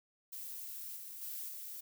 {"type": "noise with level steps", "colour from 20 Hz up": "violet", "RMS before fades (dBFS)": [-45, -48, -43, -46], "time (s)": [0.32, 1.81], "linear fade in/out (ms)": 10, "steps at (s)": [0.96, 1.21, 1.48], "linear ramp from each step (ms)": 10, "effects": []}